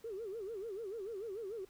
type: tone with vibrato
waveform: sine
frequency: 419.1 Hz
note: G#4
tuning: 16 cents sharp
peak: -39 dBFS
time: 0.04-1.65 s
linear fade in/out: 5 ms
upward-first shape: sine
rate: 6.8 Hz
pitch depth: 200 cents each way
effects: tanh soft clip ceiling -35 dBFS + pink hiss -66 dBFS RMS until 1.69 s